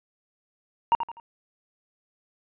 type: tone with echo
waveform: triangle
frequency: 932.3 Hz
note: A#5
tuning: in tune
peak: -14 dBFS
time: 0.92-0.95 s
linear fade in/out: 0 ms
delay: 83 ms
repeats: 3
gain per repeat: -9 dB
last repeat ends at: 1.199 s
effects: resampled to 8000 Hz